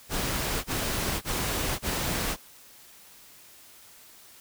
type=noise bursts; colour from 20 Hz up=pink; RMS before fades=-29 dBFS; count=4; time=0.09-2.368 s; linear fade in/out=50 ms; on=550 ms; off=26 ms; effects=white hiss -52 dBFS RMS until 4.4 s